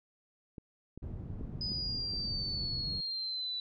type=clicks; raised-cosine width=3 ms; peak=-31 dBFS; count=5; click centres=0.582 / 0.976 / 1.411 / 1.718 / 2.137 s
type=low-pass noise; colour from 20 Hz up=white; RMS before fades=-41 dBFS; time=1.02-3.01 s; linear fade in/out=10 ms; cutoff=130 Hz; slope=12 dB/octave
type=exponential sweep; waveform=sine; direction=down; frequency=5010 to 3951 Hz; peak=-34 dBFS; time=1.61-3.6 s; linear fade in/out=2 ms
effects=none